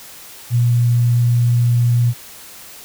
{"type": "tone", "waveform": "sine", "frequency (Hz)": 120.1, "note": "B2", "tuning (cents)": -48, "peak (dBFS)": -11, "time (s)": [0.5, 2.14], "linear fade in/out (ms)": 50, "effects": ["white hiss -38 dBFS RMS until 2.84 s"]}